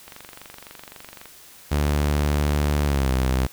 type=click train; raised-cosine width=0.3 ms; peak=-23 dBFS; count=29; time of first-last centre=0.08-1.256 s; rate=23.8 Hz
type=tone with pitch glide; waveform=sawtooth; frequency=73.42 to 64.66 Hz; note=D2 to C2; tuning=0 to -20 cents; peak=-15 dBFS; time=1.71-3.47 s; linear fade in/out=10 ms; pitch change=-220 cents; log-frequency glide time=2.84-3.11 s
effects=white hiss -47 dBFS RMS until 3.52 s